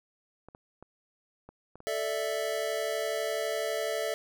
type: clicks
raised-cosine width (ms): 1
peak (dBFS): -33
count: 6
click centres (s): 0.486 / 0.549 / 0.826 / 1.49 / 1.756 / 1.804
type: chord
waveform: square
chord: A suspended fourth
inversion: none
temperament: equal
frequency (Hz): 440 / 587.3 / 659.3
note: A4 / D5 / E5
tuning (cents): 0 / 0 / 0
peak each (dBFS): -35 / -35 / -34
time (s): 1.87-4.14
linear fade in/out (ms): 0
effects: none